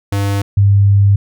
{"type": "tone pair in turn", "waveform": ["square", "sine"], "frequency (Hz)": [100, 100], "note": ["G2", "G2"], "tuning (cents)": [35, 35], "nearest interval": "unison", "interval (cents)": 0, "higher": "neither", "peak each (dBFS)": [-14, -6], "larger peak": "second", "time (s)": [[0.12, 0.42], [0.57, 1.16]], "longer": "second", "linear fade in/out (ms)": 5, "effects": []}